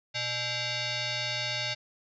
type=tone with frequency modulation; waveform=sine; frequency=850 Hz; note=G#5; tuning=40 cents sharp; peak=-29 dBFS; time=0.14-1.75 s; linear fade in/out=20 ms; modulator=729 Hz; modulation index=6.1; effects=none